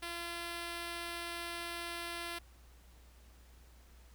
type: tone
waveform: 5% pulse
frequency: 342.3 Hz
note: F4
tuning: 35 cents flat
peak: -28 dBFS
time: 0.02-2.39 s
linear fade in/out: 10 ms
effects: added 60 Hz sine -57 dBFS peak until 4.14 s + pink hiss -65 dBFS RMS until 4.14 s